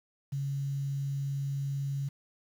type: tone with quantisation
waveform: sine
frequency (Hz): 138.9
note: C#3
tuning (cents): +4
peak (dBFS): -30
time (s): 0.32-2.09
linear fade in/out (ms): 10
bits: 9
effects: none